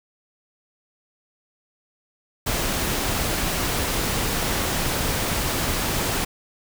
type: noise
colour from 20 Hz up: pink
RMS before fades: -24 dBFS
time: 2.46-6.25 s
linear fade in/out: 10 ms
effects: none